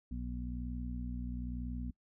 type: harmonic tone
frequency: 61 Hz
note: B1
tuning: 21 cents flat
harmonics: 1 / 2 / 3 / 4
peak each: -39 / -47 / -46 / -43 dBFS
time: 0.11-1.91 s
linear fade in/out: 5 ms
effects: noise-tail reverb RT60 0.1 s tail -24 dB re dry